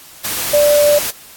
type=tone in noise; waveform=sine; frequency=587.3 Hz; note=D5; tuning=in tune; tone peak=-8 dBFS; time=0.53-0.99 s; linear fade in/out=10 ms; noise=white; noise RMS=-20 dBFS; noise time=0.24-1.11 s; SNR=+9 dB; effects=white hiss -39 dBFS RMS until 1.36 s + AAC 64 kbps